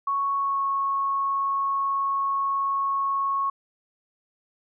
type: tone with pitch glide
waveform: sine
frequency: 1108.7 to 1100.4 Hz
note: C#6 to C#6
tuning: 0 to -13 cents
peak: -22 dBFS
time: 0.07-3.5 s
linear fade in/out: 5 ms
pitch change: -13 cents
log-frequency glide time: 0.37-0.61 s
effects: none